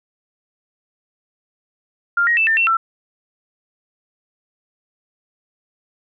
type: tone with pitch steps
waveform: sine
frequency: 1398 / 1884 / 2647 / 1794 / 2705 / 1340 Hz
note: F6 / A#6 / E7 / A6 / E7 / E6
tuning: +1 / +18 / +7 / +33 / +44 / +28 cents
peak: -13 dBFS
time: 2.17-2.77 s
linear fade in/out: 5 ms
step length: 100 ms
effects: none